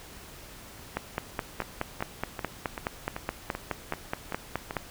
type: two click trains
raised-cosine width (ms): 0.5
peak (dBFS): -13 / -18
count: 19 / 9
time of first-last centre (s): 0.97-4.767 / 1.62-4.709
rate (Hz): 4.74 / 2.59
effects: pink hiss -47 dBFS RMS until 4.9 s